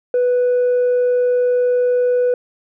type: tone with tanh clipping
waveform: triangle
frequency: 493.9 Hz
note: B4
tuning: in tune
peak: -13 dBFS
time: 0.14-2.34 s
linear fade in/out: 2 ms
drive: 6 dB
effects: none